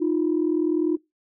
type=tone pair together; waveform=sine; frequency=311.1 / 351.2 Hz; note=D#4 / F4; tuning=0 / +10 cents; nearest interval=major second; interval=210 cents; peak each=-21 / -22 dBFS; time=0-0.97 s; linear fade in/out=20 ms; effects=noise-tail reverb RT60 0.2 s tail -23 dB re dry + tanh soft clip ceiling -13 dBFS